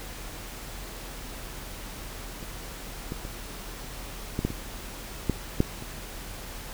clicks, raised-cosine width 3 ms, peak -26 / -19 / -26 / -14 / -11 / -21 / -10 / -7 / -26 dBFS, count 9, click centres 2.428 / 3.121 / 3.251 / 4.391 / 4.45 / 4.504 / 5.297 / 5.604 / 5.824 s, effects added 41 Hz sine -41 dBFS peak until 6.73 s + pink hiss -41 dBFS RMS until 6.73 s

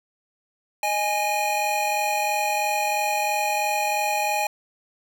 square tone cluster, 619 / 831 / 2450 Hz, D#5 / G#5 / D#7, -9 / +1 / -27 cents, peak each -30 / -24 / -29 dBFS, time 0.83-4.47 s, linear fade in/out 2 ms, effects none

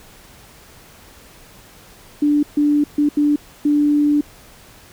sine tone bursts at uneven times, 293.7 Hz, D4, in tune, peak -12 dBFS, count 5, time 2.22-2.43 / 2.57-2.84 / 2.98-3.09 / 3.17-3.36 / 3.65-4.21 s, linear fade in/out 5 ms, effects pink hiss -45 dBFS RMS until 4.92 s

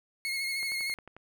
30% pulse tone with vibrato, 2165 Hz, C#7, 41 cents flat, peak -28 dBFS, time 0.25-0.94 s, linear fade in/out 0 ms, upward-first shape sine, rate 13 Hz, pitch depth 31 cents each way
click train, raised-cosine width 0.5 ms, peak -32 dBFS, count 7, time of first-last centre 0.63-1.166 s, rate 11.2 Hz
effects none

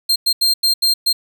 40% pulse tone bursts at uneven times, 4186 Hz, C8, in tune, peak -11 dBFS, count 6, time 0.09-0.16 / 0.26-0.33 / 0.41-0.54 / 0.63-0.74 / 0.82-0.94 / 1.06-1.13 s, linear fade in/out 10 ms, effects 8-bit

